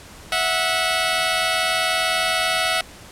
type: tone pair together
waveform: 10% pulse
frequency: 654 / 734.1 Hz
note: E5 / F#5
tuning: -14 / -14 cents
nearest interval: major second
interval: 200 cents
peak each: -13 dBFS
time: 0.32-2.81 s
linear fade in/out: 2 ms
effects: pink hiss -42 dBFS RMS until 3.11 s + low-pass 11000 Hz 12 dB/octave